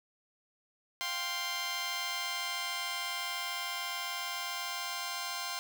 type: chord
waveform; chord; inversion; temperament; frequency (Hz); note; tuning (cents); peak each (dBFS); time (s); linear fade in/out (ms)
10% pulse; F suspended second; none; just; 698.5 / 785.8 / 1047.7; F5 / G5 / C6; 0 / +4 / +2; -33 / -34 / -28; 1.01-5.59; 0
effects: none